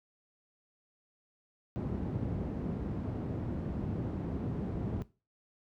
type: low-pass noise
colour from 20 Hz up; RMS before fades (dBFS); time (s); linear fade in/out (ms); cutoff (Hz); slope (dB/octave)
white; -35; 1.76-5.02; 0; 220; 12
effects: noise-tail reverb RT60 0.3 s tail -18 dB re dry + high-pass 60 Hz 12 dB/octave